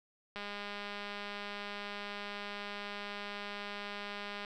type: click train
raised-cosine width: 0.3 ms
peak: -26 dBFS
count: 835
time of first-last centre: 0.36-4.448 s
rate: 204 Hz
effects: none